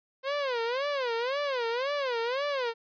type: tone with vibrato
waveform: sawtooth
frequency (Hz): 516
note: C5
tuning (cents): -24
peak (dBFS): -24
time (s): 0.23-2.74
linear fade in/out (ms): 50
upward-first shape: sine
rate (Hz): 1.9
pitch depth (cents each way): 210
effects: resampled to 11025 Hz